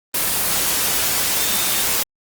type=tone in noise; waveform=sine; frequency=3625 Hz; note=A#7; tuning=49 cents flat; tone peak=-30 dBFS; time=1.38-1.83 s; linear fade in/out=5 ms; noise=white; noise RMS=-19 dBFS; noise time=0.14-2.03 s; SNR=-14 dB; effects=Opus 24 kbps